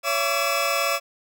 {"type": "tone cluster", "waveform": "25% pulse", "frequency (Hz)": [560, 673, 1158, 2606], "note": ["C#5", "E5", "D6", "E7"], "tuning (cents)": [18, 36, -25, -20], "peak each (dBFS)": -23, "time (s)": [0.03, 1], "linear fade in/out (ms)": 50, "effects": []}